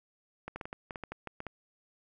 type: clicks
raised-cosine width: 0.5 ms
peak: -24 dBFS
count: 12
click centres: 0.48 / 0.56 / 0.612 / 0.655 / 0.729 / 0.908 / 0.958 / 1.037 / 1.12 / 1.273 / 1.404 / 1.467 s
effects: none